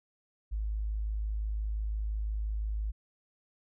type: tone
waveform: sine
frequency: 52.9 Hz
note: G#1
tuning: 33 cents sharp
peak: -30 dBFS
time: 0.51-2.92 s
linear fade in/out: 20 ms
effects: none